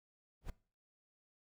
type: noise with exponential growth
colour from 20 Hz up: brown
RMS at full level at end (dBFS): -35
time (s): 0.41-0.5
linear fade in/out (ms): 5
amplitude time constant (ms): 18
effects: noise-tail reverb RT60 0.4 s tail -20 dB re dry